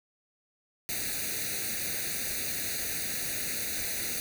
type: noise with comb filter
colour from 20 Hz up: white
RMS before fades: -33 dBFS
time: 0.89-4.2 s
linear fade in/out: 0 ms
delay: 0.47 ms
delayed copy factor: +0.95
effects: none